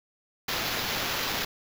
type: noise with sample-and-hold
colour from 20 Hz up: violet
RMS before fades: -30 dBFS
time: 0.48-1.45 s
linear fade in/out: 5 ms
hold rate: 8820 Hz
effects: none